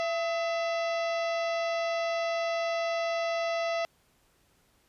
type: harmonic tone with a mistuned harmonic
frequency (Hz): 671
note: E5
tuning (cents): +31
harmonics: 1 / 2 / 3 / 4 / 5 / 6 / 7 / 8 / 9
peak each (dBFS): -28 / -38 / -38 / -41 / -46 / -48 / -48 / -49 / -52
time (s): 0-3.85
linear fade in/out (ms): 0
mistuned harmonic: 2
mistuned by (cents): -85
effects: pink hiss -67 dBFS RMS until 4.88 s + resampled to 32000 Hz